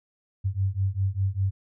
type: beating tone pair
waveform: sine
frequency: 94.4 / 99.4 Hz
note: F#2 / G2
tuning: +35 / +25 cents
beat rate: 5 Hz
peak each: -26 dBFS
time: 0.44-1.51 s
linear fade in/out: 20 ms
effects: none